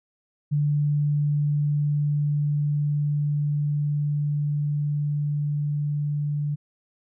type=tone with level ramp; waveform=sine; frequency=146.83 Hz; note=D3; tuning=in tune; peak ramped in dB=-19 to -23 dBFS; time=0.51-6.56 s; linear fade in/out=20 ms; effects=none